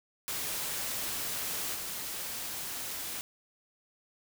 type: noise with level steps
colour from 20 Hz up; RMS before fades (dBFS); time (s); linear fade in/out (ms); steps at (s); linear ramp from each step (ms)
white; -35 / -38; 0.28-3.21; 0; 1.74; 10
effects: none